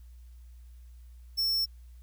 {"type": "tone", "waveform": "square", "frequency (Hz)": 5400, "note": "E8", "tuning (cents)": 41, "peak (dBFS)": -26, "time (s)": [1.37, 1.66], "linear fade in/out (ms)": 20, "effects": ["added 60 Hz sine -47 dBFS peak until 2.02 s", "white hiss -70 dBFS RMS until 2.02 s"]}